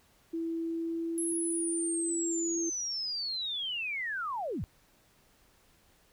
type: tone with pitch glide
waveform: sine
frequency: 330 to 333.4 Hz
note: E4 to E4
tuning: +2 to +20 cents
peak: -31 dBFS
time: 0.33-2.7 s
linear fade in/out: 10 ms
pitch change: +18 cents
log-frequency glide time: 0.6-1.37 s
type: linear sweep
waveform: sine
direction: down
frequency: 10960 to 57 Hz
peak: -32 dBFS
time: 1.18-4.64 s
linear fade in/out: 0 ms
effects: pink hiss -65 dBFS RMS until 6.12 s